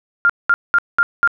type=tone bursts; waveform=sine; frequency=1400 Hz; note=F6; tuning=4 cents sharp; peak=-9 dBFS; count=5; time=0.25-1.275 s; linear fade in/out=0 ms; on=45 ms; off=200 ms; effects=none